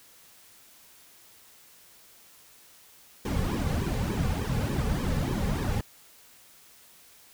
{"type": "noise with flanger", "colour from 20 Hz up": "brown", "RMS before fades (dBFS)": -28, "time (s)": [3.25, 5.81], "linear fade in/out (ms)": 5, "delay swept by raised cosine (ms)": [1.4, 3.2], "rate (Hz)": 3.4, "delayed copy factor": -0.95, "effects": ["white hiss -55 dBFS RMS until 7.33 s"]}